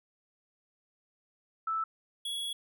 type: tone pair in turn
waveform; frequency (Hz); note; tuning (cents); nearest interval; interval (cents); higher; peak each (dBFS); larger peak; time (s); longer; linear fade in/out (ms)
sine / square; 1316 / 3355; E6 / G#7; -3 / +17; octave + major third; 1620; second; -29 / -34; first; 1.67-1.84 / 2.25-2.53; second; 5
effects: none